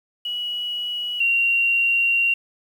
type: tone pair in turn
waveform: sine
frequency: 2924 / 2758 Hz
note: F#7 / F7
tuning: -21 / -22 cents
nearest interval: minor second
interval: 101 cents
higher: first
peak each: -24 / -16 dBFS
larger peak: second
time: 0.25-1.2 / 1.2-2.34 s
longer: second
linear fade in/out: 5 ms
effects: 8-bit